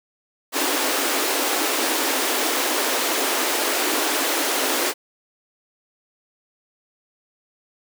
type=high-pass noise; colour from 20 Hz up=pink; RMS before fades=-22 dBFS; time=0.52-4.94 s; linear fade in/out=50 ms; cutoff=260 Hz; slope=96 dB/octave; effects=none